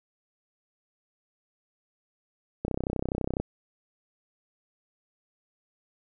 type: click train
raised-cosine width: 2 ms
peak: -15 dBFS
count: 25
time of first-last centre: 2.65-3.4 s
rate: 32 Hz
effects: none